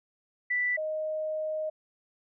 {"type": "tone pair in turn", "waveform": "sine", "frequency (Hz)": [1975.5, 622.2], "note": ["B6", "D#5"], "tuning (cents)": [0, 0], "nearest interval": "octave + minor sixth", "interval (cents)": 2000, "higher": "first", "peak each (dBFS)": [-25, -29], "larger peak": "first", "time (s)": [[0.5, 0.77], [0.77, 1.7]], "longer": "second", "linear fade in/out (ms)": 10, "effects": []}